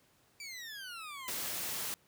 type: exponential sweep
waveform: 20% pulse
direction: down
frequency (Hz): 2349 to 987.8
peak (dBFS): -38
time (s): 0.4-1.3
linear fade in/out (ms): 2
type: noise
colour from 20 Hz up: white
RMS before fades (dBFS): -38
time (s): 1.28-1.94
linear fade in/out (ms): 0
effects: pink hiss -68 dBFS RMS until 2.07 s + high-pass 80 Hz 12 dB/octave